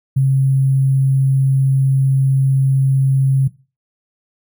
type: tone with sample-and-hold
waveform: sine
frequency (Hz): 134.5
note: C3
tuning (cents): +48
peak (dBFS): -10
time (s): 0.16-3.48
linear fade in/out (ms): 10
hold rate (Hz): 11025
effects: noise-tail reverb RT60 0.3 s tail -17 dB re dry